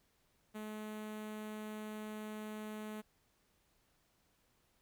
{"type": "tone with notch filter", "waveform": "sawtooth", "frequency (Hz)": 214.1, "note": "A3", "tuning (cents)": -47, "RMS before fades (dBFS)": -45, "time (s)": [0.54, 3.02], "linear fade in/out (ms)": 20, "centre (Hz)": 5100, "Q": 1.4, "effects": ["pink hiss -75 dBFS RMS until 4.81 s"]}